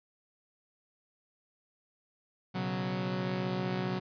sawtooth chord, B suspended second, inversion none, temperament equal, 123.47 / 138.59 / 185 Hz, B2 / C#3 / F#3, 0 / 0 / 0 cents, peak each -34 / -35 / -29 dBFS, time 2.54-4 s, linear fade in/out 20 ms, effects resampled to 11025 Hz

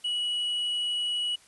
triangle tone, 2928 Hz, F#7, 19 cents flat, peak -25 dBFS, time 0.04-1.36 s, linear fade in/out 10 ms, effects white hiss -57 dBFS RMS until 1.47 s + resampled to 24000 Hz

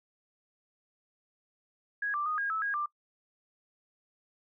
sine tone with pitch steps, 1657 / 1178 / 1239 / 1629 / 1304 / 1638 / 1185 Hz, G#6 / D6 / D#6 / G#6 / E6 / G#6 / D6, -4 / +5 / -8 / -34 / -19 / -24 / +15 cents, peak -29 dBFS, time 2.02-2.86 s, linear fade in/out 5 ms, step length 120 ms, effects noise-tail reverb RT60 0.1 s tail -23 dB re dry

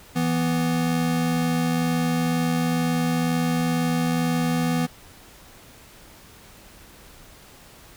square tone pair together, 164.81 / 246.9 Hz, E3 / B3, 0 / 0 cents, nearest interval perfect fifth, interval 700 cents, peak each -24 dBFS, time 0.15-4.87 s, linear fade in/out 20 ms, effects pink hiss -48 dBFS RMS until 7.96 s

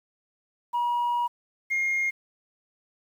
sine tone pair in turn, 960 / 2133 Hz, B5 / C7, -49 / +33 cents, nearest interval octave + major second, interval 1382 cents, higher second, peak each -21 dBFS, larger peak neither, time 0.73-1.28 / 1.7-2.11 s, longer first, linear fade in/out 20 ms, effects tanh soft clip ceiling -21 dBFS + 9-bit

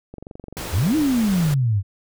click train, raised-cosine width 2 ms, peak -23 dBFS, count 21, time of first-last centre 0.14-0.998 s, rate 23.3 Hz
pink noise, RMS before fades -31 dBFS, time 0.57-1.54 s, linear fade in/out 0 ms
sine exponential two-way sweep, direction up then down, 66.7 to 322.8 to 93.4 Hz, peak -16 dBFS, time 0.71-1.83 s, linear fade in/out 50 ms, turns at 0.96 s
effects none

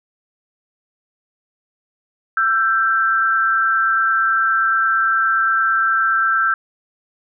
sine tone pair together, 1338.7 / 1568 Hz, E6 / G6, +26 / 0 cents, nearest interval minor third, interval 274 cents, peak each -16 / -17 dBFS, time 2.37-6.54 s, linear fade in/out 2 ms, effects none

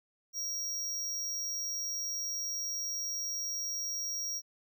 square tone, 5650 Hz, F8, 19 cents sharp, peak -34 dBFS, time 0.33-4.42 s, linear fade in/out 50 ms, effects none

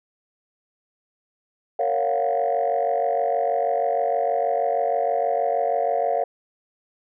sine chord, Gb major seventh, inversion first, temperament just, 462.5 / 555 / 693.7 / 740 Hz, Bb4 / Db5 / F5 / Gb5, -14 / +2 / -12 / 0 cents, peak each -26 / -24 / -22 / -26 dBFS, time 1.79-6.24 s, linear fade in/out 5 ms, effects tanh soft clip ceiling -13 dBFS

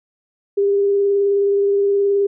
sine tone with vibrato, 400.5 Hz, G4, 37 cents sharp, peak -13 dBFS, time 0.57-2.27 s, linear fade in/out 10 ms, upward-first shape triangle, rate 19 Hz, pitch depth 18 cents each way, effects none

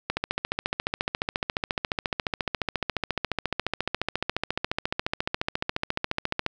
click train, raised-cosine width 0.3 ms, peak -9 dBFS, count 92, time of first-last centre 0.1-6.464 s, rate 14.3 Hz, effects none

